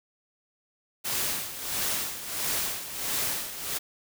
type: noise with tremolo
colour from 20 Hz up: white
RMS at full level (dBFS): -28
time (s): 1.04-3.79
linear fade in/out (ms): 20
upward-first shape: sine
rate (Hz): 1.5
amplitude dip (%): 70
effects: none